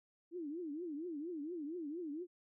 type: tone with vibrato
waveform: sine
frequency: 320 Hz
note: D#4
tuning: 49 cents sharp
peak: -40 dBFS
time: 0.31-2.27 s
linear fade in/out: 50 ms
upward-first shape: triangle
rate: 4.3 Hz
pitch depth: 250 cents each way
effects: none